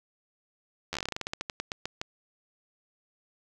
slowing click train, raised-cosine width 0.2 ms, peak -15 dBFS, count 20, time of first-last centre 0.93-2.015 s, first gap 11 ms, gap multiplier 1.16, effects none

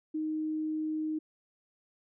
sine tone, 311.1 Hz, D#4, in tune, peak -30 dBFS, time 0.14-1.19 s, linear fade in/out 10 ms, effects none

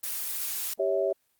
blue noise, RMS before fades -32 dBFS, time 0.03-0.74 s, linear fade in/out 10 ms
sine chord, C# diminished, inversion second, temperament equal with one note detuned, 392 / 554.4 / 650.9 Hz, G4 / C#5 / E5, 0 / 0 / -22 cents, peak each -28 dBFS, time 0.79-1.13 s, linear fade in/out 10 ms
effects white hiss -71 dBFS RMS until 1.39 s + Opus 24 kbps

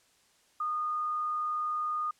sine tone, 1227 Hz, D#6, 25 cents flat, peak -29 dBFS, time 0.6-2.11 s, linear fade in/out 5 ms, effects white hiss -66 dBFS RMS until 2.19 s + low-pass 9000 Hz 12 dB/octave

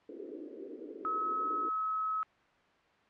white band-pass noise, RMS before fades -45 dBFS, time 0.09-1.69 s, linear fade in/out 5 ms, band 280 to 450 Hz, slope 48 dB/octave
sine tone, 1285 Hz, E6, 45 cents flat, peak -30 dBFS, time 1.05-2.23 s, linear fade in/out 0 ms
effects white hiss -65 dBFS RMS until 3.09 s + low-pass 2000 Hz 12 dB/octave

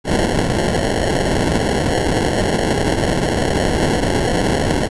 violet noise with sample-and-hold, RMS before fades -17 dBFS, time 0.04-4.89 s, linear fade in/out 50 ms, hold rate 1225 Hz, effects resampled to 24000 Hz

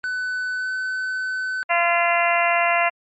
triangle tone with pitch glide, 1500 to 1514.8 Hz, F#6 to F#6, +23 to +40 cents, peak -21 dBFS, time 0.04-1.63 s, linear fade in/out 0 ms, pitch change +17 cents, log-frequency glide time 0.53-0.7 s
harmonic tone, 343.4 Hz, F4, 29 cents flat, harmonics 2 / 3 / 4 / 5 / 6 / 7 / 8, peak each -20 / -24 / -27 / -27 / -23 / -28 / -25 dBFS, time 1.69-2.9 s, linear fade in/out 20 ms
effects MP3 32 kbps

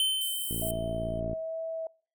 square tone with exponential decay, 3079 Hz, G7, 32 cents flat, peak -23 dBFS, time 0-1.2 s, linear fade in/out 1 ms, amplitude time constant 260 ms
pink high-pass noise, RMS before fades -35 dBFS, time 0.21-0.71 s, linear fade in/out 2 ms, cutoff 8100 Hz, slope 96 dB/octave
click train, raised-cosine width 3 ms, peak -23 dBFS, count 48, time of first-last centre 0.51-1.332 s, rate 57.2 Hz
sine tone with vibrato, 647 Hz, E5, 32 cents flat, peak -32 dBFS, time 0.62-1.87 s, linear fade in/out 2 ms, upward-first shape sine, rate 1.2 Hz, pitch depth 13 cents each way
effects noise-tail reverb RT60 0.4 s tail -24 dB re dry

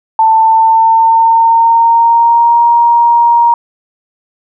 sine tone with pitch glide, 888 to 940.8 Hz, A5 to A#5, +16 to +16 cents, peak -4 dBFS, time 0.19-3.54 s, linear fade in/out 2 ms, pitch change +100 cents, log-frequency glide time 0.34-2.62 s, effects none

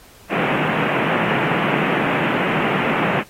pink band-pass noise, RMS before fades -20 dBFS, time 0.29-3.24 s, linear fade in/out 50 ms, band 140 to 2800 Hz, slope 48 dB/octave, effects pink hiss -47 dBFS RMS until 3.29 s + AAC 48 kbps

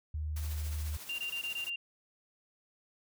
sine tone with pitch glide, 76.5 to 75.97 Hz, D#2 to D#2, -29 to -41 cents, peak -33 dBFS, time 0.14-0.97 s, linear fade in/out 5 ms, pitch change -12 cents, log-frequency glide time 0.53-0.7 s
white noise with tremolo, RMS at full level -46 dBFS, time 0.36-1.7 s, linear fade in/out 5 ms, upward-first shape sine, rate 14 Hz, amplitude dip 40%
sine tone bursts, 2785 Hz, F7, 5 cents flat, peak -34 dBFS, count 6, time 1.09-1.76 s, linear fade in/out 5 ms, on 95 ms, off 20 ms
effects none

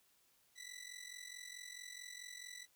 15% pulse ring-modulated tone, 1975.5 Hz, B6, in tune, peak -40 dBFS, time 0.55-2.67 s, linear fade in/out 50 ms, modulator 22.3 Hz, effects white hiss -73 dBFS RMS until 2.75 s

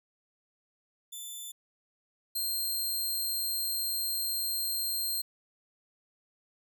10% pulse tone pair in turn, 3520 / 4186 Hz, A7 / C8, 0 / 0 cents, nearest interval minor third, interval 300 cents, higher second, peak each -32 / -23 dBFS, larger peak second, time 1.12-1.52 / 2.35-5.22 s, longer second, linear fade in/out 10 ms, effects none

